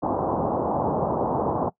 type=low-pass noise; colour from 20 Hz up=white; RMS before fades=-24 dBFS; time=0.02-1.7 s; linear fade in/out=20 ms; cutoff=980 Hz; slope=48 dB/octave; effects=noise-tail reverb RT60 0.1 s tail -20 dB re dry + high-pass 100 Hz 12 dB/octave